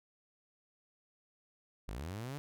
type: linear sweep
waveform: sawtooth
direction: up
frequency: 43.65 to 150 Hz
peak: -36 dBFS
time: 1.88-2.38 s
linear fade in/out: 0 ms
effects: none